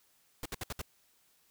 pink noise bursts, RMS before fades -38 dBFS, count 5, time 0.43-0.816 s, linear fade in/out 2 ms, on 26 ms, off 64 ms, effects white hiss -69 dBFS RMS until 1.5 s

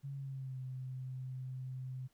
sine tone with pitch glide, 138.59 to 129.31 Hz, C#3 to C3, 0 to -20 cents, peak -40 dBFS, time 0.03-2.08 s, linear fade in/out 20 ms, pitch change -120 cents, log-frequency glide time 0.14-0.59 s, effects pink hiss -75 dBFS RMS until 2.13 s

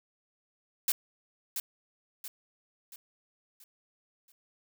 blue noise with echo, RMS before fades -27 dBFS, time 0.88-0.92 s, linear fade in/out 2 ms, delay 680 ms, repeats 5, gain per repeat -7 dB, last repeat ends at 4.32 s, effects none

